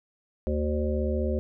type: harmonic tone with a mistuned harmonic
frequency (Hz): 74.8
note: D2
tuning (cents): +32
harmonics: 1 / 3 / 5 / 7 / 8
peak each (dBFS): -27 / -31 / -32 / -32 / -36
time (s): 0.47-1.39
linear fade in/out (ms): 0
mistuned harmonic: 3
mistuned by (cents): +15
effects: none